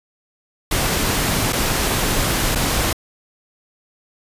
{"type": "noise with dropouts", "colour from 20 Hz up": "pink", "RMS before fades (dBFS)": -19, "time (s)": [0.71, 2.93], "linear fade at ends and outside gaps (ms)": 5, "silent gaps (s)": [[1.525, 1.529], [2.551, 2.556]], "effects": ["resampled to 32000 Hz"]}